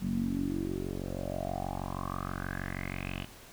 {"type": "tone with low-pass filter sweep", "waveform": "10% pulse", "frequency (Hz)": 46.25, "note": "F#1", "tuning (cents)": 0, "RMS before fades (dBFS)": -35, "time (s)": [0, 3.27], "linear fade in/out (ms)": 50, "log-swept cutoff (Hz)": [200, 3000], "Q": 7.1, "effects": ["pink hiss -52 dBFS RMS until 3.52 s"]}